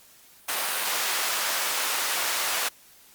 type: high-pass noise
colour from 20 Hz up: pink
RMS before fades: -27 dBFS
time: 0.48-2.69 s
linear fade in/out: 10 ms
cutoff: 900 Hz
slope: 12 dB/octave
effects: white hiss -54 dBFS RMS until 3.14 s + Opus 48 kbps